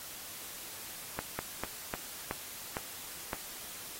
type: slowing click train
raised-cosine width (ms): 0.5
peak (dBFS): -19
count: 7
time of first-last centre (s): 1.19-3.332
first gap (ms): 200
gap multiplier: 1.23
effects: white hiss -45 dBFS RMS until 3.99 s + AAC 48 kbps